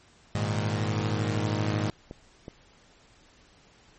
sawtooth chord, Ab suspended second, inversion none, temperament equal, 103.83 / 116.54 / 155.56 Hz, Ab2 / Bb2 / Eb3, 0 / 0 / 0 cents, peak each -24 / -27 / -29 dBFS, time 0.35-1.9 s, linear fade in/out 0 ms
click train, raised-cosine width 2 ms, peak -25 dBFS, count 5, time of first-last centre 1-2.481 s, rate 2.7 Hz
effects pink hiss -58 dBFS RMS until 3.98 s + MP3 32 kbps

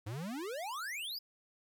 square exponential sweep, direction up, 97.5 to 5120 Hz, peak -39 dBFS, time 0.06-1.19 s, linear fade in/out 10 ms, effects 13-bit

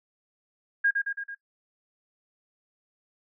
sine tone with echo, 1626 Hz, G#6, 37 cents flat, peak -19 dBFS, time 0.84-0.91 s, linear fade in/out 10 ms, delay 110 ms, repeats 4, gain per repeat -4 dB, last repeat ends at 1.35 s, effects noise-tail reverb RT60 0.1 s tail -18 dB re dry

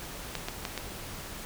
clicks, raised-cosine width 0.2 ms, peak -15 dBFS, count 4, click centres 0.353 / 0.485 / 0.652 / 0.777 s, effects pink hiss -41 dBFS RMS until 1.45 s

